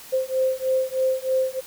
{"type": "beating tone pair", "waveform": "sine", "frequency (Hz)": [520, 523.2], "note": ["C5", "C5"], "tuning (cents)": [-11, 0], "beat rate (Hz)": 3.2, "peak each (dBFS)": -23, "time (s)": [0.12, 1.61], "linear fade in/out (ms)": 20, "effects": ["white hiss -43 dBFS RMS until 1.66 s"]}